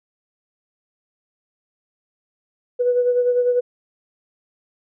sine beating tone pair, 490.7 / 500.7 Hz, B4 / B4, -11 / +24 cents, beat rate 10 Hz, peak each -15 / -24 dBFS, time 2.79-3.61 s, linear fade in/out 20 ms, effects tanh soft clip ceiling -8 dBFS

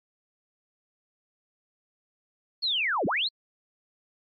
sine linear two-way sweep, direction down then up, 4444 to 141.5 to 4444 Hz, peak -24 dBFS, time 2.62-3.29 s, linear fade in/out 20 ms, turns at 3.06 s, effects AAC 48 kbps

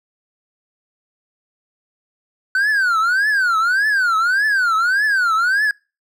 triangle tone with vibrato, 1499 Hz, F#6, 22 cents sharp, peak -12 dBFS, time 2.55-5.71 s, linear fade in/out 2 ms, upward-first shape triangle, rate 1.7 Hz, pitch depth 280 cents each way, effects noise-tail reverb RT60 0.3 s tail -25 dB re dry

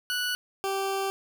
20% pulse tone pair in turn, 1476 / 389.6 Hz, F#6 / G4, -5 / -11 cents, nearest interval octave + major seventh, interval 2306 cents, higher first, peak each -22 / -22 dBFS, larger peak neither, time 0.1-0.35 / 0.64-1.1 s, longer second, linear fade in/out 0 ms, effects 9-bit

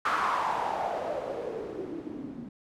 blue noise with low-pass filter sweep, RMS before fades -32 dBFS, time 0.05-2.49 s, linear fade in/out 5 ms, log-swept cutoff 1300 to 230 Hz, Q 5, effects none

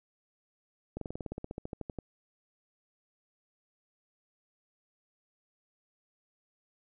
slowing click train, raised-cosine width 2 ms, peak -24 dBFS, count 17, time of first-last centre 0.97-1.987 s, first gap 43 ms, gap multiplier 1.05, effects none

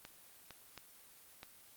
clicks, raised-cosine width 0.2 ms, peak -30 dBFS, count 4, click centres 0.051 / 0.507 / 0.777 / 1.431 s, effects white hiss -60 dBFS RMS until 1.76 s + Opus 24 kbps

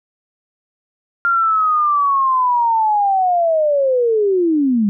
sine linear sweep, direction down, 1396.9 to 196 Hz, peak -12 dBFS, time 1.25-4.89 s, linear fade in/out 0 ms, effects none

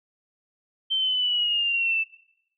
sine linear sweep, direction down, 3122 to 2637 Hz, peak -21 dBFS, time 0.9-2.04 s, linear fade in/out 20 ms, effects noise-tail reverb RT60 0.8 s tail -21 dB re dry

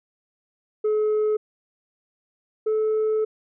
sine tone pair in turn, 427.4 / 434.1 Hz, G#4 / A4, +50 / -23 cents, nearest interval unison, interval 27 cents, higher second, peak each -16 / -17 dBFS, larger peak first, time 0.84-1.37 / 2.66-3.25 s, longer second, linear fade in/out 10 ms, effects tanh soft clip ceiling -18 dBFS

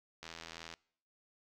click train, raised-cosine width 0.2 ms, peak -28 dBFS, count 43, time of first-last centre 0.23-0.738 s, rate 82.6 Hz, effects noise-tail reverb RT60 0.6 s tail -24 dB re dry

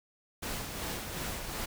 pink noise with tremolo, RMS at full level -36 dBFS, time 0.42-1.66 s, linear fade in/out 10 ms, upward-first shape sine, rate 2.7 Hz, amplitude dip 40%, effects none

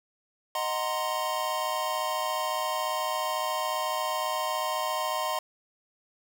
square chord, C half-diminished seventh, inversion first, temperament equal, 622.3 / 740 / 932.3 / 1046.5 Hz, Eb5 / Gb5 / Bb5 / C6, 0 / 0 / 0 / 0 cents, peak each -34 / -36 / -35 / -32 dBFS, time 0.55-5.39 s, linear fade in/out 2 ms, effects none

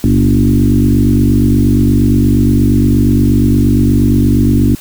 sine tone with frequency modulation, 176.5 Hz, F3, 19 cents sharp, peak -6 dBFS, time 0.04-4.75 s, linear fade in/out 0 ms, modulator 48.5 Hz, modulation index 2.8, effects white hiss -34 dBFS RMS until 4.8 s

